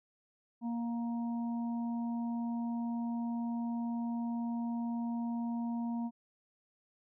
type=harmonic tone; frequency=234.5 Hz; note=A#3; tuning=11 cents sharp; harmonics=1 / 3 / 4; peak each=-33 / -48 / -47 dBFS; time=0.61-6.11 s; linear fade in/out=50 ms; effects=none